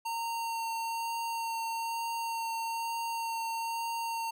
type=tone with vibrato; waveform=square; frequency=917 Hz; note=A#5; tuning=29 cents flat; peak=-33 dBFS; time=0.05-4.31 s; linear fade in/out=10 ms; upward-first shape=sine; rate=1.1 Hz; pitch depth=11 cents each way; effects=none